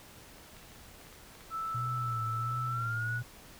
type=clicks; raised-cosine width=0.3 ms; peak=-38 dBFS; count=9; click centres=0.383 / 0.567 / 0.629 / 0.719 / 1.014 / 1.069 / 1.127 / 1.352 / 1.408 s
type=tone with pitch glide; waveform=sine; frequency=1318 to 1462.4 Hz; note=E6 to F#6; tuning=-1 to -21 cents; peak=-33 dBFS; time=1.5-3.22 s; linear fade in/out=50 ms; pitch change=+180 cents; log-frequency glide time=2.66-3.11 s
type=tone with vibrato; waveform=sine; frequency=118.1 Hz; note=A#2; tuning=23 cents sharp; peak=-34 dBFS; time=1.74-3.23 s; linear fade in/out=10 ms; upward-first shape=sine; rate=1.4 Hz; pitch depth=83 cents each way
effects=pink hiss -53 dBFS RMS until 3.59 s